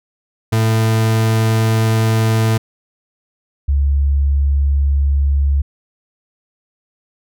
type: tone pair in turn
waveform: 40% pulse / sine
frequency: 111.3 / 70.11 Hz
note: A2 / C#2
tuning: +20 / +20 cents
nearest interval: minor sixth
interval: 800 cents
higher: first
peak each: -11 dBFS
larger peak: neither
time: 0.52-2.58 / 3.68-5.62 s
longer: first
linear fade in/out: 10 ms
effects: none